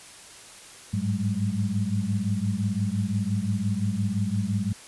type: tone cluster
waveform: sine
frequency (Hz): 101.7 / 107.5 / 189.1 / 207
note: G#2 / A2 / F#3 / G#3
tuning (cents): -36 / -40 / +38 / -5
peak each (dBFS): -29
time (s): 0.93-4.73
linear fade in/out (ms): 10
effects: white hiss -46 dBFS RMS until 4.87 s + resampled to 24000 Hz